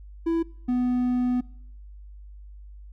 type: tone pair in turn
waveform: triangle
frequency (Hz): 331.5 / 248.3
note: E4 / B3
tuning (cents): +10 / +9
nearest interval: perfect fourth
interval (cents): 501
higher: first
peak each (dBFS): -19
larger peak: neither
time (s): 0.26-0.43 / 0.68-1.41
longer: second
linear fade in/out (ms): 10
effects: noise-tail reverb RT60 0.7 s tail -24 dB re dry + added 50 Hz sine -41 dBFS peak until 2.92 s